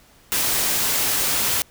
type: noise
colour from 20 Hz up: white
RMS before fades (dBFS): -21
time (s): 0.32-1.62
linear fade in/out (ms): 0
effects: pink hiss -53 dBFS RMS until 1.7 s